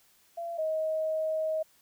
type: tone pair in turn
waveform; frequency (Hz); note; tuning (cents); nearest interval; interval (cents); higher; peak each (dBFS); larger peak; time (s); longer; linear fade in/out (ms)
sine; 680 / 630.8; F5 / D#5; -46 / +24; minor second; 130; first; -33 / -27; second; 0.37-0.58 / 0.58-1.63; second; 10
effects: white hiss -64 dBFS RMS until 1.81 s